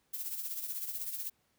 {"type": "noise with tremolo", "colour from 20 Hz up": "violet", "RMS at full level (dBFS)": -36, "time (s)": [0.13, 1.3], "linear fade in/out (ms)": 10, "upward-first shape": "triangle", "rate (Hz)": 16, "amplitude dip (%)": 65, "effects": ["pink hiss -74 dBFS RMS until 1.58 s", "high-pass 60 Hz 12 dB/octave"]}